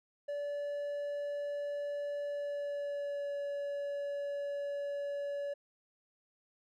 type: tone with pitch glide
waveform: triangle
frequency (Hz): 577 to 569.7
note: D5 to C#5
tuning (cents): -31 to +47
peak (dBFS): -33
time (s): 0.28-5.54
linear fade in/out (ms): 10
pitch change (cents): -22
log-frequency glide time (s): 2.26-3.35
effects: none